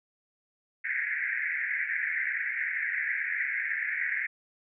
white band-pass noise, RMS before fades -31 dBFS, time 0.84-4.27 s, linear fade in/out 10 ms, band 1600 to 2200 Hz, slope 96 dB/octave, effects none

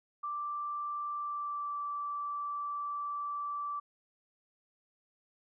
sine tone with pitch glide, 1174.7 to 1163.2 Hz, D6 to D6, 0 to -17 cents, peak -34 dBFS, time 0.23-3.8 s, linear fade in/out 10 ms, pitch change -17 cents, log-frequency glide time 1.15-1.79 s, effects none

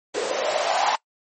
blue noise with band-pass filter sweep, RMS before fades -23 dBFS, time 0.14-0.96 s, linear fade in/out 10 ms, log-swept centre 440 to 870 Hz, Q 5.9, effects noise-tail reverb RT60 0.1 s tail -21 dB re dry + MP3 32 kbps

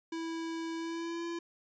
square tone with pitch glide, 328.5 to 338.9 Hz, E4 to E4, -6 to +48 cents, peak -36 dBFS, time 0.12-1.39 s, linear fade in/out 5 ms, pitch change +54 cents, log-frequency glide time 0.76-1.25 s, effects resampled to 16000 Hz

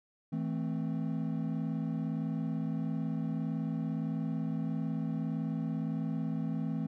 triangle chord, A minor, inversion second, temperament equal with one note detuned, 162.17 / 220 / 261.6 Hz, E3 / A3 / C4, -28 / 0 / 0 cents, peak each -32 / -34 / -35 dBFS, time 0.32-6.87 s, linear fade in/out 10 ms, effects tanh soft clip ceiling -21 dBFS

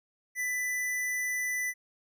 square tone, 1991 Hz, B6, 14 cents sharp, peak -30 dBFS, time 0.35-1.74 s, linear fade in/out 50 ms, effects none

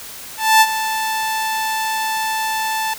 sawtooth tone with ADSR envelope, 880 Hz, A5, in tune, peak -3 dBFS, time 0.37-2.94 s, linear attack 240 ms, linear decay 46 ms, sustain -12 dB, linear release 7 ms, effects white hiss -34 dBFS RMS until 2.98 s

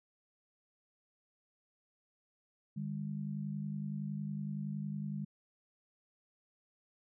sine tone pair together, 150.6 / 201.4 Hz, D3 / G3, +44 / +47 cents, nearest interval perfect fourth, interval 503 cents, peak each -39 / -39 dBFS, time 2.76-5.25 s, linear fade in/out 10 ms, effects none

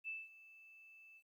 sine tone with ADSR envelope, 2637 Hz, E7, in tune, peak -40 dBFS, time 0.04-1.23 s, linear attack 41 ms, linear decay 200 ms, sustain -18 dB, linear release 61 ms, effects 13-bit

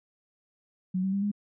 sine tone with pitch steps, 185 / 191.52 / 198.28 / 205.3 Hz, F#3 / G3 / G3 / G#3, 0 / -40 / +20 / -20 cents, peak -25 dBFS, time 0.94-1.316 s, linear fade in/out 10 ms, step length 94 ms, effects none

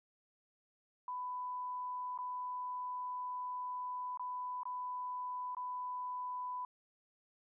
sine tone with dropouts, 997 Hz, B5, 16 cents sharp, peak -38 dBFS, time 1.08-6.65 s, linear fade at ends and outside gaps 2 ms, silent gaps 2.177-2.187 / 4.174-4.195 / 4.633-4.654 / 5.549-5.568 s, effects none

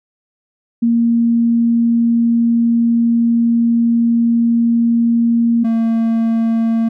sine / triangle tone pair in turn, 233.1 / 227.4 Hz, A#3 / A#3, 0 / -43 cents, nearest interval unison, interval 43 cents, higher first, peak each -10 dBFS, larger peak neither, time 0.82-5.64 / 5.64-6.89 s, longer first, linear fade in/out 10 ms, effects none

